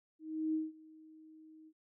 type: tone with ADSR envelope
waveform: sine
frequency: 314.6 Hz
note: D#4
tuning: 19 cents sharp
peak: -30 dBFS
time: 0.19-1.73 s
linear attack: 350 ms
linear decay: 180 ms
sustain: -24 dB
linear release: 56 ms
effects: none